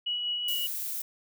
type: tone with tremolo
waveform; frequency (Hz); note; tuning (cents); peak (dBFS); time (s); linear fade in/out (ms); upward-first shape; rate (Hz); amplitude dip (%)
sine; 2926; F#7; -20; -27; 0.06-0.67; 10; sine; 5.1; 30
type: noise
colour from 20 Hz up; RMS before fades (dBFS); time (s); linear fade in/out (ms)
violet; -34; 0.48-1.02; 5
effects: none